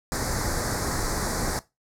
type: band-stop noise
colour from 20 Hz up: pink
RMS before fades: -27 dBFS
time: 0.12-1.59 s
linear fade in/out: 0 ms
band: 2000 to 4300 Hz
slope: 48 dB/octave
effects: noise-tail reverb RT60 0.2 s tail -17 dB re dry + low-pass 11000 Hz 12 dB/octave